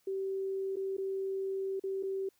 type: tone with dropouts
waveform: sine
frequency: 386.2 Hz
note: G4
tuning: 26 cents flat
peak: -32 dBFS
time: 0.07-2.29 s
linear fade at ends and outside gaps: 5 ms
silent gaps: 0.759-0.767 / 0.969-0.981 / 1.797-1.837 / 2.028-2.033 s
effects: white hiss -72 dBFS RMS until 2.39 s